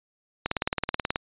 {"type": "click train", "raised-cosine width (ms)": 0.3, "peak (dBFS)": -9, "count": 14, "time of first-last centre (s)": [0.46, 1.159], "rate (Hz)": 18.6, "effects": ["resampled to 8000 Hz"]}